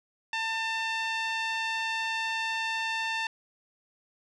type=tone with low-pass filter; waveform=5% pulse; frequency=896 Hz; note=A5; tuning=31 cents sharp; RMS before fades=-31 dBFS; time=0.33-3.27 s; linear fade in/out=2 ms; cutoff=2600 Hz; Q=1.1; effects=none